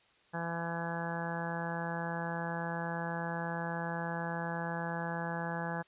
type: harmonic tone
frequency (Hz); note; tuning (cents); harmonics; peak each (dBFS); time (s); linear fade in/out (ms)
168.2; E3; +35; 1 / 2 / 3 / 4 / 5 / 6 / 7 / 8 / 9 / 10; -38 / -47 / -43 / -44 / -41 / -46 / -49 / -51 / -45 / -43; 0.33-5.83; 20
effects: white hiss -66 dBFS RMS until 5.87 s + resampled to 8000 Hz

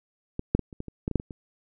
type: clicks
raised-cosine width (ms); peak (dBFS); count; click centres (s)
3; -16 / -6 / -17 / -30 / -20 / -25 / -14 / -18 / -7 / -23 / -25; 11; 0.394 / 0.55 / 0.593 / 0.728 / 0.804 / 0.883 / 1.079 / 1.113 / 1.157 / 1.199 / 1.308
effects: none

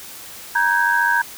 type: tone cluster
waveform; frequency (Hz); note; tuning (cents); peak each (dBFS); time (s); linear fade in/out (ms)
sine; 944 / 1545 / 1639; A#5 / G6 / G#6; +22 / -26 / -23; -19; 0.55-1.22; 5
effects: white hiss -37 dBFS RMS until 1.37 s

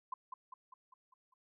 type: tone with echo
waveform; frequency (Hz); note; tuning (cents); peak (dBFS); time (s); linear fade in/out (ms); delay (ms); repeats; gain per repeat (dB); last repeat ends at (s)
sine; 1034; C6; -21; -36; 0.12-0.14; 5; 200; 6; -5; 1.34
effects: none

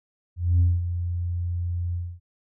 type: tone with ADSR envelope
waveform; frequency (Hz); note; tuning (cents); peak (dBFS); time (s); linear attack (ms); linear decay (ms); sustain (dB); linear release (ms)
sine; 87.31; F2; 0; -13; 0.36-2.2; 240; 210; -11; 260
effects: tanh soft clip ceiling -13 dBFS

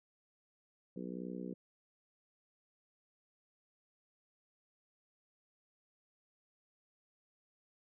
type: harmonic tone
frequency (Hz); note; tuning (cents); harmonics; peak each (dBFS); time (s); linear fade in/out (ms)
61.74; B1; 0; 3 / 4 / 5 / 6 / 7 / 8; -44 / -46 / -48 / -50 / -51 / -52; 0.96-1.54; 5
effects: none

